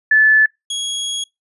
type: tone pair in turn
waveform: sine / sawtooth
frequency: 1738 / 3321 Hz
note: A6 / G#7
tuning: -22 / -1 cents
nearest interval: major seventh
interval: 1121 cents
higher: second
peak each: -8 / -17 dBFS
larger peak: first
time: 0.11-0.46 / 0.7-1.24 s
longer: second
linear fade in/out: 5 ms
effects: noise-tail reverb RT60 0.2 s tail -26 dB re dry + resampled to 24000 Hz